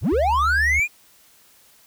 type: linear sweep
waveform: triangle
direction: up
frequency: 50.5 to 2489 Hz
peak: -15 dBFS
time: 0.01-0.88 s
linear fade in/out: 50 ms
type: tone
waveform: sine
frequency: 72.3 Hz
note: D2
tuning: 27 cents flat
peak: -24 dBFS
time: 0.12-0.8 s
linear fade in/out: 5 ms
effects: white hiss -54 dBFS RMS until 1.86 s